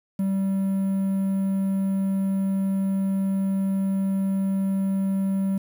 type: tone with quantisation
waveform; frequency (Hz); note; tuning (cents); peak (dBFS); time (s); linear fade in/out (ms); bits
triangle; 193.7; G3; -20; -19; 0.19-5.58; 5; 8
effects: none